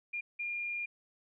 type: tone bursts at uneven times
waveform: sine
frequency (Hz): 2410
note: D7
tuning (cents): +44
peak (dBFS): -34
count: 2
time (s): 0.13-0.21 / 0.39-0.86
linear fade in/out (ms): 10
effects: none